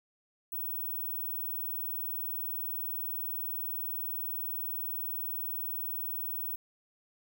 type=tone; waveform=sine; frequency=15760 Hz; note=B9; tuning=5 cents flat; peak=-33 dBFS; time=0.52-6.56 s; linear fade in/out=10 ms; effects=none